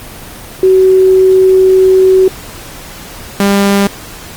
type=tone pair in turn; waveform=sine / sawtooth; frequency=376.7 / 199.55 Hz; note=F#4 / G3; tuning=+31 / +31 cents; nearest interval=major seventh; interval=1100 cents; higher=first; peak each=-3 dBFS; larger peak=neither; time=0.63-2.28 / 3.4-3.87 s; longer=first; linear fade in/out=2 ms; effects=pink hiss -29 dBFS RMS until 4.36 s + Opus 24 kbps